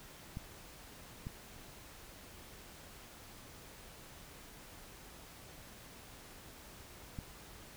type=clicks; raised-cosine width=5 ms; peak=-29 dBFS; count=3; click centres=0.371 / 1.269 / 7.188 s; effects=pink hiss -54 dBFS RMS until 7.76 s